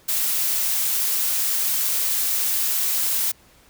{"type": "noise", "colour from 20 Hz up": "blue", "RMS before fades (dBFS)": -22, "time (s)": [0.08, 3.32], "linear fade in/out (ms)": 10, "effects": ["pink hiss -54 dBFS RMS until 3.69 s"]}